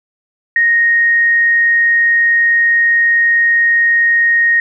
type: tone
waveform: sine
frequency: 1864.7 Hz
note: A#6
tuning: in tune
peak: -8 dBFS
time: 0.56-4.6 s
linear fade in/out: 2 ms
effects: none